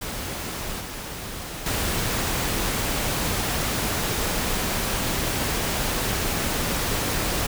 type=noise with level steps; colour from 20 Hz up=pink; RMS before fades=-31 / -34 / -25 dBFS; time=0.01-7.47 s; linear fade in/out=10 ms; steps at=0.8 / 1.66 s; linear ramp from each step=2 ms; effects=none